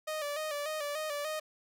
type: tone with vibrato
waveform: sawtooth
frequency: 600 Hz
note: D5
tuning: 37 cents sharp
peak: -30 dBFS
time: 0.07-1.4 s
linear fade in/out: 10 ms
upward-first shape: square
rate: 3.4 Hz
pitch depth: 58 cents each way
effects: none